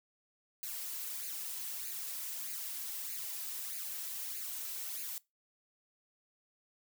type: noise with flanger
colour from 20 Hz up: blue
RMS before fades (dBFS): -41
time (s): 0.63-5.18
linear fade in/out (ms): 0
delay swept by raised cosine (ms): 0.44 to 3.04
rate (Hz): 1.6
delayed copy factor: +0.6
effects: noise-tail reverb RT60 0.2 s tail -21 dB re dry